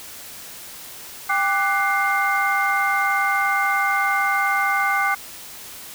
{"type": "tone cluster", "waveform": "sine", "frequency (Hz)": [793, 1177, 1494, 2106], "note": ["G5", "D6", "F#6", "C7"], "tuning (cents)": [20, 3, 16, 11], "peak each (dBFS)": -23, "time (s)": [1.29, 5.15], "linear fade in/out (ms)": 10, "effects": ["white hiss -38 dBFS RMS until 5.94 s"]}